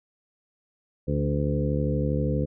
harmonic tone with a mistuned harmonic, 72.5 Hz, D2, 22 cents flat, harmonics 1 / 2 / 3 / 4 / 5 / 6 / 7, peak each -29 / -26 / -31 / -32 / -39 / -34 / -31 dBFS, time 1.07-2.46 s, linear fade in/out 20 ms, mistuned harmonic 4, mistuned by +17 cents, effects none

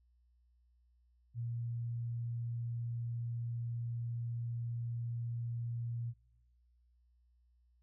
sine tone, 117.9 Hz, A#2, 20 cents sharp, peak -36 dBFS, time 1.34-6.14 s, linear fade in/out 50 ms, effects noise-tail reverb RT60 1.0 s tail -26 dB re dry + added 60 Hz sine -67 dBFS peak until 7.82 s

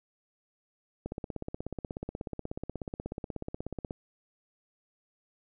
click train, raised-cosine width 2 ms, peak -22 dBFS, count 48, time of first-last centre 1.06-3.908 s, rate 16.5 Hz, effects none

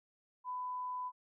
sine tone, 1000 Hz, B5, 21 cents sharp, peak -37 dBFS, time 0.44-1.12 s, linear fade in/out 50 ms, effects none

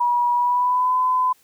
sine tone with pitch glide, 966 to 1012.9 Hz, B5 to B5, -39 to +43 cents, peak -16 dBFS, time 0-1.33 s, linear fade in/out 10 ms, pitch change +82 cents, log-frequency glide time 0.33-0.95 s, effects white hiss -58 dBFS RMS until 1.43 s

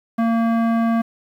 square tone with low-pass filter, 229.1 Hz, A#3, 30 cents flat, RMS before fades -18 dBFS, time 0.18-1.02 s, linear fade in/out 10 ms, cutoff 1300 Hz, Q 1.1, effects 8-bit

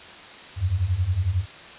sine beating tone pair, 84.5 / 95.5 Hz, E2 / G2, +43 / -45 cents, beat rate 11 Hz, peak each -25 / -22 dBFS, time 0.56-1.46 s, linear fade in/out 50 ms, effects white hiss -42 dBFS RMS until 1.78 s + resampled to 8000 Hz

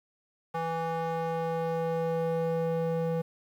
square tone with band-pass filter sweep, 164.81 Hz, E3, in tune, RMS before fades -30 dBFS, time 0.54-3.22 s, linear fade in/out 10 ms, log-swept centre 840 to 390 Hz, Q 1.8, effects 10-bit

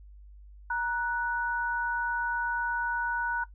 sine tone pair together, 941.8 / 1480 Hz, A#5 / F#6, +18 / 0 cents, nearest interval minor sixth, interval 782 cents, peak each -30 / -29 dBFS, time 0.7-3.44 s, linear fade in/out 5 ms, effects noise-tail reverb RT60 0.1 s tail -17 dB re dry + added 50 Hz sine -47 dBFS peak until 3.54 s

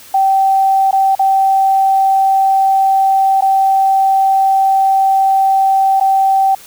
sine tone with dropouts, 775 Hz, G5, 20 cents flat, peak -8 dBFS, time 0.14-6.55 s, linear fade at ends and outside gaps 5 ms, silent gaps 0.911-0.928 / 1.152-1.193 / 3.409-3.421 / 6-6.009 s, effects white hiss -38 dBFS RMS until 6.66 s

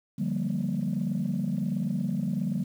sine chord, G minor seventh, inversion second, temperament equal, 146.83 / 174.61 / 196 / 233.1 Hz, D3 / F3 / G3 / Bb3, 0 / 0 / 0 / 0 cents, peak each -32 / -31 / -29 / -31 dBFS, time 0.18-2.64 s, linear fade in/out 10 ms, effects tanh soft clip ceiling -20 dBFS + 9-bit

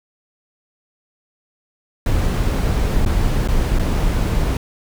brown noise with dropouts, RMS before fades -17 dBFS, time 2.06-4.57 s, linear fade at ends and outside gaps 2 ms, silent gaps 3.051-3.061 / 3.476-3.485 / 3.788-3.794 s, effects none

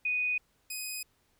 sine / 10% pulse tone pair in turn, 2484 / 2504 Hz, D#7 / D#7, -3 / +10 cents, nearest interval unison, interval 13 cents, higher second, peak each -27 dBFS, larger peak neither, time 0.05-0.38 / 0.7-1.03 s, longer neither, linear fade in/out 5 ms, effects pink hiss -71 dBFS RMS until 1.39 s

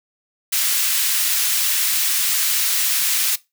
white high-pass noise, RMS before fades -19 dBFS, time 0.52-3.36 s, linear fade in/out 10 ms, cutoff 1800 Hz, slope 12 dB/octave, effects noise-tail reverb RT60 0.2 s tail -19 dB re dry

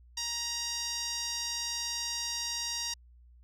sawtooth tone with band-pass filter, 941 Hz, A#5, 16 cents sharp, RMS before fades -35 dBFS, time 0.17-2.94 s, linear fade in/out 5 ms, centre 5400 Hz, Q 3.1, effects added 60 Hz sine -54 dBFS peak until 3.43 s

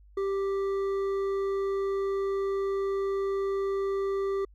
sine tone with hard clipping, 392 Hz, G4, in tune, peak -28 dBFS, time 0.17-4.45 s, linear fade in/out 5 ms, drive 7 dB, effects added 50 Hz sine -52 dBFS peak until 4.54 s

